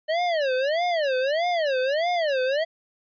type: tone with vibrato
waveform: square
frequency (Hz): 603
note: D5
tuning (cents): +46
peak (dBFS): -22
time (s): 0.08-2.65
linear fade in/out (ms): 20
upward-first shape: sine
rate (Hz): 1.6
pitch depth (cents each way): 290
effects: resampled to 11025 Hz